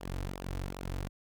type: tone with flanger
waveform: sawtooth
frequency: 46.25 Hz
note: F#1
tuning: in tune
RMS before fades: -38 dBFS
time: 0-1.09 s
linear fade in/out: 20 ms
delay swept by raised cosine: 0.46 to 5.36 ms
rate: 2.6 Hz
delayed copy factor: -0.7
effects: none